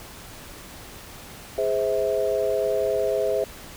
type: chord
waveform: sine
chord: Ab augmented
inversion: none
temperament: just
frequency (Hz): 415.3 / 519.1 / 648.9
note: Ab4 / C5 / E5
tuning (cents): 0 / -14 / -27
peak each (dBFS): -25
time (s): 1.58-3.44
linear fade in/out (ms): 2
effects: pink hiss -42 dBFS RMS until 3.76 s